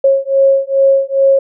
sine beating tone pair, 543 / 545.4 Hz, C#5 / C#5, -36 / -28 cents, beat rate 2.4 Hz, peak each -11 dBFS, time 0.04-1.39 s, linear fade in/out 5 ms, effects none

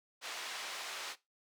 white band-pass noise, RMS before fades -43 dBFS, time 0.21-1.16 s, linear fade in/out 50 ms, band 570 to 4300 Hz, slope 12 dB/octave, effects noise-tail reverb RT60 0.2 s tail -17 dB re dry

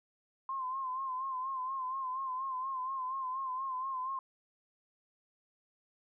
sine tone with vibrato, 1046.5 Hz, C6, in tune, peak -34 dBFS, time 0.49-4.19 s, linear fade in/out 2 ms, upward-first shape sine, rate 4.2 Hz, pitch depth 59 cents each way, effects none

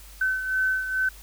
sine beating tone pair, 1524 / 1526.3 Hz, G6 / G6, -49 / -47 cents, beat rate 2.3 Hz, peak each -23 / -30 dBFS, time 0.21-1.09 s, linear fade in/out 5 ms, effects added 50 Hz sine -45 dBFS peak until 1.22 s + white hiss -49 dBFS RMS until 1.22 s

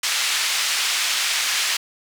pink band-pass noise, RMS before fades -22 dBFS, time 0.03-1.77 s, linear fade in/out 5 ms, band 2100 to 7300 Hz, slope 12 dB/octave, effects none

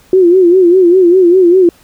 sine tone with vibrato, 360 Hz, F#4, 47 cents flat, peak -3 dBFS, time 0.13-1.69 s, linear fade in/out 2 ms, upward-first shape sine, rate 5 Hz, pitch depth 100 cents each way, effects pink hiss -46 dBFS RMS until 1.83 s

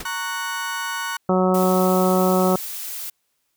pink noise with exponential decay, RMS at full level -26 dBFS, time 0-0.09 s, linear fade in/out 5 ms, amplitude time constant 19 ms
35% pulse chord, F# major, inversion first, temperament just, 925 / 1110 / 1480 Hz, A#5 / C#6 / F#6, -14 / +2 / 0 cents, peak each -29 / -29 / -26 dBFS, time 0.05-1.17 s, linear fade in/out 5 ms
harmonic tone, 185 Hz, F#3, in tune, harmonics 1 / 2 / 3 / 4 / 5 / 6 / 7, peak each -19 / -21 / -22 / -25 / -29 / -30 / -27 dBFS, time 1.29-2.56 s, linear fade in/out 2 ms
blue noise, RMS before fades -31 dBFS, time 1.54-3.1 s, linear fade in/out 5 ms
effects white hiss -71 dBFS RMS until 3.56 s

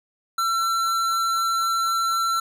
sine tone with hard clipping, 1348 Hz, E6, 38 cents sharp, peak -22 dBFS, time 0.38-2.4 s, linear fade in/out 5 ms, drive 15 dB, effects none

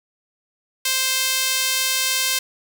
sawtooth tone with high-pass filter, 523.3 Hz, C5, in tune, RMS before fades -21 dBFS, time 0.85-2.39 s, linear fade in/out 5 ms, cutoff 3000 Hz, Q 0.71, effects none

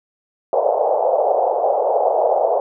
white band-pass noise, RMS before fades -17 dBFS, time 0.53-2.6 s, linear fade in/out 2 ms, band 470 to 780 Hz, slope 48 dB/octave, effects none

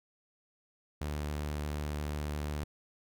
sawtooth tone, 74.3 Hz, D2, 21 cents sharp, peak -30 dBFS, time 1.01-2.64 s, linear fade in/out 5 ms, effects none

